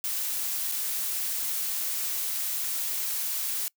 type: noise with dropouts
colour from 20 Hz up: blue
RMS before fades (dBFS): -30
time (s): 0.04-3.68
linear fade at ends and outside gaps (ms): 0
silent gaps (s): 0.715-0.72
effects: noise-tail reverb RT60 0.1 s tail -24 dB re dry